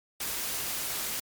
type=noise; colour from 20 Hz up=white; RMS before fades=-33 dBFS; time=0.2-1.2 s; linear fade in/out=5 ms; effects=MP3 96 kbps